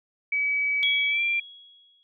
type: tone with pitch glide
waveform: sine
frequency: 2282 to 2371 Hz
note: C#7 to D7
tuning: +50 to +16 cents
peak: -22 dBFS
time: 0.32-1.4 s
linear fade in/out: 5 ms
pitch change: +66 cents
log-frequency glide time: 1.08-1.22 s
type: tone with exponential decay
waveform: sine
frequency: 3328 Hz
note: G#7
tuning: 3 cents sharp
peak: -21 dBFS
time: 0.83-2.03 s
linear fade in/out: 0 ms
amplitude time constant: 260 ms
effects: none